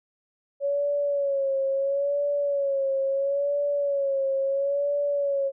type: tone with vibrato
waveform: sine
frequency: 558 Hz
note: C#5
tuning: 11 cents sharp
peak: -22 dBFS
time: 0.6-5.52 s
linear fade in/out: 50 ms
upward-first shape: sine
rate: 0.74 Hz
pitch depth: 54 cents each way
effects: none